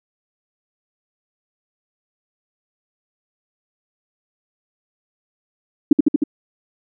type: tone with echo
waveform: sine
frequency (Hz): 293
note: D4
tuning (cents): -4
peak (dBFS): -4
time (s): 5.91-5.93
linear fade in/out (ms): 5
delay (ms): 77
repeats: 4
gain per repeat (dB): -2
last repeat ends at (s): 6.238
effects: none